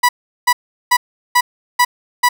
30% pulse tone bursts, 981 Hz, B5, 12 cents flat, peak -6 dBFS, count 6, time 0.03-2.29 s, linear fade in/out 10 ms, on 60 ms, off 380 ms, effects none

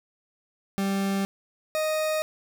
40% pulse tone pair in turn, 196 / 622.3 Hz, G3 / D#5, 0 / 0 cents, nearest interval octave + minor sixth, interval 2000 cents, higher second, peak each -23 dBFS, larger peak neither, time 0.78-1.25 / 1.75-2.22 s, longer neither, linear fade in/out 0 ms, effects none

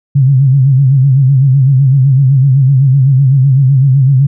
sine tone with vibrato, 134.5 Hz, C3, 48 cents sharp, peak -4 dBFS, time 0.15-4.27 s, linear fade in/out 10 ms, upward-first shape sine, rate 7.9 Hz, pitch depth 97 cents each way, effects none

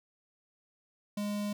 square tone with notch filter, 206.2 Hz, G#3, 12 cents flat, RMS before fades -34 dBFS, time 1.17-1.53 s, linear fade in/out 5 ms, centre 1600 Hz, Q 1.7, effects none

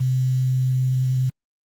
sine tone with quantisation, 129.1 Hz, C3, 23 cents flat, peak -17 dBFS, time 0-1.3 s, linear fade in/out 10 ms, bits 7, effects Opus 24 kbps

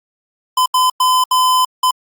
square tone bursts at uneven times, 1018 Hz, C6, 48 cents flat, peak -11 dBFS, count 5, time 0.57-0.66 / 0.74-0.9 / 1-1.24 / 1.31-1.65 / 1.83-1.91 s, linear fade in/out 5 ms, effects Opus 48 kbps

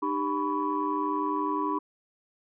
sine tone cluster, 303.2 / 394.8 / 992 / 1123 Hz, D#4 / G4 / B5 / C#6, -45 / +12 / +7 / +22 cents, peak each -30 / -34 / -29 / -33 dBFS, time 0.02-1.79 s, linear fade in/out 10 ms, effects tanh soft clip ceiling -15 dBFS

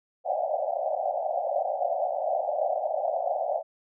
white band-pass noise, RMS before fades -28 dBFS, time 0.24-3.63 s, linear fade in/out 50 ms, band 560 to 770 Hz, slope 96 dB/octave, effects none

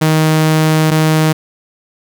sawtooth tone pair in turn, 156.9 / 156.9 Hz, D#3 / D#3, +15 / +15 cents, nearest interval unison, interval 0 cents, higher neither, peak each -5 dBFS, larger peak neither, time 0.01-0.91 / 0.91-1.33 s, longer first, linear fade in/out 10 ms, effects none

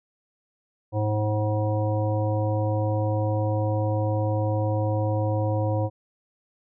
harmonic tone, 106.4 Hz, G#2, 42 cents sharp, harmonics 1 / 3 / 5 / 7 / 9, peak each -23 / -31 / -28 / -34 / -36 dBFS, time 0.92-5.9 s, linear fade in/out 50 ms, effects none

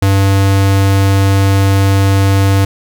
square tone, 97.8 Hz, G2, 4 cents flat, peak -8 dBFS, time 0.02-2.65 s, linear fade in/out 5 ms, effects none

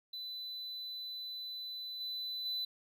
triangle tone with level steps, 4000 Hz, B7, 21 cents sharp, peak -39 / -36 / -33 dBFS, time 0.13-2.65 s, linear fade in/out 5 ms, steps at 2 / 2.45 s, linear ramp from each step 10 ms, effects none

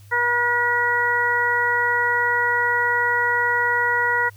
harmonic tone, 481.3 Hz, B4, 45 cents flat, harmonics 1 / 2 / 3 / 4, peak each -28 / -23 / -22 / -21 dBFS, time 0.11-4.3 s, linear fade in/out 20 ms, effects added 101 Hz sine -43 dBFS peak until 4.36 s + white hiss -55 dBFS RMS until 4.36 s

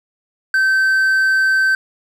triangle tone, 1547 Hz, G6, 23 cents flat, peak -10 dBFS, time 0.54-1.75 s, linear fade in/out 2 ms, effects none

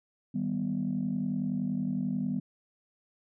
sine chord, Eb augmented, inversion none, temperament equal with one note detuned, 157.01 / 196 / 246.9 Hz, Eb3 / G3 / B3, +16 / 0 / 0 cents, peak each -35 / -31 / -31 dBFS, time 0.34-2.4 s, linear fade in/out 10 ms, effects tanh soft clip ceiling -21 dBFS

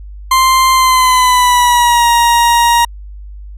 40% pulse tone with pitch glide, 1046.5 to 943.2 Hz, C6 to A#5, 0 to +20 cents, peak -6 dBFS, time 0.31-2.85 s, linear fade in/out 5 ms, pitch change -180 cents, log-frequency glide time 0.73-2.08 s, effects added 50 Hz sine -27 dBFS peak until 3.57 s + resampled to 32000 Hz

